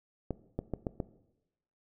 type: clicks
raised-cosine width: 2 ms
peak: -19 dBFS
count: 5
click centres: 0.307 / 0.59 / 0.737 / 0.868 / 1.002 s
effects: noise-tail reverb RT60 0.9 s tail -17 dB re dry